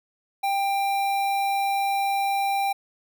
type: tone with notch filter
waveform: square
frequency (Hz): 791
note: G5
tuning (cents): +15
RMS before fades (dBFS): -24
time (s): 0.43-2.73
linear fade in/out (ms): 10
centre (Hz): 6500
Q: 1.1
effects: none